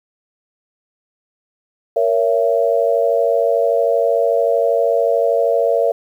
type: chord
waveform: sine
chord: A# diminished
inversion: none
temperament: just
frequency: 466.2 / 559.4 / 671.3 Hz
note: A#4 / C#5 / E5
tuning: 0 / +16 / +31 cents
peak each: -17 dBFS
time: 1.96-5.92 s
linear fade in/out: 5 ms
effects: 8-bit